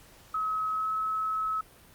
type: tone with pitch glide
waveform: sine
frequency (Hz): 1280 to 1291.1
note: D#6 to E6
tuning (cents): +49 to -36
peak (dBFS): -27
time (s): 0.34-1.61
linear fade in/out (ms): 5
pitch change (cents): +15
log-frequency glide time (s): 0.72-0.89
effects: pink hiss -55 dBFS RMS until 1.94 s + Opus 48 kbps